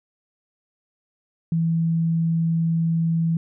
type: tone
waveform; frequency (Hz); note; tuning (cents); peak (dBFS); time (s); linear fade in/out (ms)
sine; 164.81; E3; 0; -18; 1.52-3.37; 2
effects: none